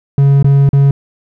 triangle tone with dropouts, 139.3 Hz, C#3, 9 cents sharp, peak -3 dBFS, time 0.18-0.91 s, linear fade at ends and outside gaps 2 ms, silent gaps 0.427-0.444 / 0.691-0.731 s, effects none

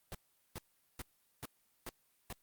pink noise bursts, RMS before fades -43 dBFS, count 6, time 0.12-2.326 s, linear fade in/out 0 ms, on 26 ms, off 410 ms, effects white hiss -74 dBFS RMS until 2.42 s + Opus 32 kbps

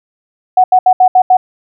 sine tone bursts at uneven times, 740 Hz, F#5, in tune, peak -3 dBFS, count 6, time 0.57-0.64 / 0.72-0.79 / 0.86-0.93 / 1-1.08 / 1.15-1.22 / 1.3-1.37 s, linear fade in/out 5 ms, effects none

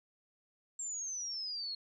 sine exponential sweep, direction down, 7500 to 4244 Hz, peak -37 dBFS, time 0.79-1.75 s, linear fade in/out 5 ms, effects none

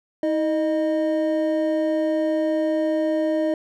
triangle tone pair together, 319.1 / 615.7 Hz, D#4 / D#5, +44 / -18 cents, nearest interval major seventh, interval 1138 cents, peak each -20 dBFS, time 0.23-3.54 s, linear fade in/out 2 ms, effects none

